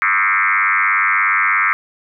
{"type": "tone with frequency modulation", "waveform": "sine", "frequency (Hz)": 1700, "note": "G#6", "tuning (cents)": 40, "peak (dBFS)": -12, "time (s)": [0.02, 1.73], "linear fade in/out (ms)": 0, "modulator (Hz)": 96.9, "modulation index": 5.7, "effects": []}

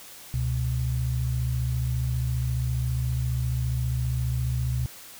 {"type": "tone pair together", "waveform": "sine", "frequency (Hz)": [70, 124.73], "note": ["C#2", "B2"], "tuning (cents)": [18, 18], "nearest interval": "minor seventh", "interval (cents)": 1000, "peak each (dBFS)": [-28, -25], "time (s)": [0.34, 4.86], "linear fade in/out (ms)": 0, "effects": ["white hiss -45 dBFS RMS until 5.19 s"]}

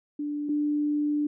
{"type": "tone pair in turn", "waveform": "sine", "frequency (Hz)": [293.7, 295.6], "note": ["D4", "D4"], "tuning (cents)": [0, 11], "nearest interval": "unison", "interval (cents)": 11, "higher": "second", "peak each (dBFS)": [-28, -23], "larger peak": "second", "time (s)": [[0.19, 0.49], [0.49, 1.27]], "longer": "second", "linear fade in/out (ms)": 5, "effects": []}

